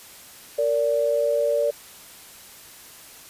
sine tone pair together, 460.3 / 580 Hz, A#4 / D5, -22 / -22 cents, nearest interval major third, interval 400 cents, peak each -24 / -20 dBFS, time 0.58-1.71 s, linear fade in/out 10 ms, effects white hiss -45 dBFS RMS until 3.29 s + resampled to 32000 Hz

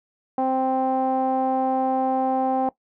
sawtooth tone with low-pass filter, 261.6 Hz, C4, in tune, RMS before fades -22 dBFS, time 0.38-2.69 s, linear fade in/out 2 ms, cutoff 780 Hz, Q 5.2, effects noise-tail reverb RT60 0.1 s tail -19 dB re dry

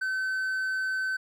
triangle tone, 1529 Hz, G6, 44 cents flat, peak -25 dBFS, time 0.01-1.17 s, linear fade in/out 10 ms, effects none

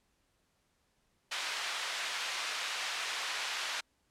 white band-pass noise, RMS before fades -37 dBFS, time 1.31-3.81 s, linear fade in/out 10 ms, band 890 to 3800 Hz, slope 12 dB/octave, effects pink hiss -75 dBFS RMS until 4.1 s + low-pass 11000 Hz 12 dB/octave

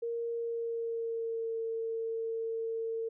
sine tone with pitch glide, 466.2 to 452.9 Hz, A#4 to A#4, 0 to -50 cents, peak -32 dBFS, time 0.02-3.09 s, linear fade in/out 10 ms, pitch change -50 cents, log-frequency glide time 0.32-1.58 s, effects none

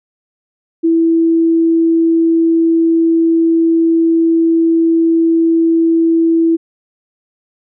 sine tone, 329.6 Hz, E4, in tune, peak -8 dBFS, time 0.83-6.57 s, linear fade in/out 20 ms, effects none

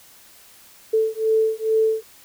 sine beating tone pair, 440 / 442.3 Hz, A4 / A4, 0 / +9 cents, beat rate 2.3 Hz, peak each -20 dBFS, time 0.93-2.03 s, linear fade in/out 10 ms, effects white hiss -49 dBFS RMS until 2.24 s

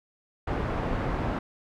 pink low-pass noise, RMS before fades -29 dBFS, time 0.47-1.39 s, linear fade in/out 5 ms, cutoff 1300 Hz, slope 12 dB/octave, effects none

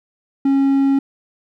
triangle tone, 273.9 Hz, C#4, 21 cents flat, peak -10 dBFS, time 0.45-0.99 s, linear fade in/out 5 ms, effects none

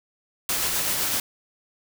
white noise with tremolo, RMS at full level -24 dBFS, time 0.49-1.2 s, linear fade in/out 2 ms, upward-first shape sine, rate 7.9 Hz, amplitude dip 25%, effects none

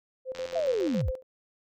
sine tone with tremolo, 518 Hz, C5, 17 cents flat, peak -30 dBFS, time 0.25-1.23 s, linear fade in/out 50 ms, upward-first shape square, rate 7.2 Hz, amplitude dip 75%
click train, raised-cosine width 0.2 ms, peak -24 dBFS, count 58, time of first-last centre 0.35-1.005 s, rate 87 Hz
sine linear sweep, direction down, 689 to 30.3 Hz, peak -25 dBFS, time 0.55-1.11 s, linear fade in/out 10 ms
effects none

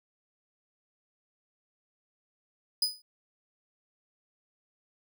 40% pulse tone with exponential decay, 4978 Hz, D#8, in tune, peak -20 dBFS, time 2.82-3.02 s, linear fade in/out 5 ms, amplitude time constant 42 ms, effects none

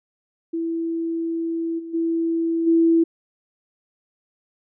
sine tone with level steps, 330.8 Hz, E4, 6 cents sharp, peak -22 / -31 / -19 / -13 dBFS, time 0.53-3.04 s, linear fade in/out 10 ms, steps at 1.78 / 1.93 / 2.66 s, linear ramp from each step 20 ms, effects none

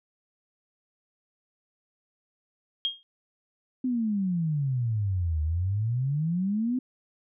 sine tone with exponential decay, 3239 Hz, G#7, 44 cents flat, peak -21 dBFS, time 2.85-3.03 s, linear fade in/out 0 ms, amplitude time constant 37 ms
sine exponential two-way sweep, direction down then up, 260.5 to 75.4 to 260.5 Hz, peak -24 dBFS, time 3.84-6.79 s, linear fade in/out 5 ms, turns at 5.42 s
effects none

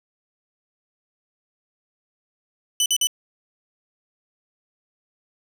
20% pulse tone bursts, 2994 Hz, F#7, 20 cents sharp, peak -12 dBFS, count 3, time 2.8-3.071 s, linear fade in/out 2 ms, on 59 ms, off 47 ms, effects none

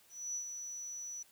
sine tone with ADSR envelope, 5920 Hz, F#8, in tune, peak -35 dBFS, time 0.09-1.23 s, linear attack 260 ms, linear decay 90 ms, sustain -6 dB, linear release 7 ms, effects white hiss -65 dBFS RMS until 1.31 s

